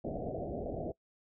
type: low-pass noise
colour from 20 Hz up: white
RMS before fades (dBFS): -38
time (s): 0.04-0.92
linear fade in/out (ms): 10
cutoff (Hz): 720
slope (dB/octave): 96
effects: noise-tail reverb RT60 0.1 s tail -23 dB re dry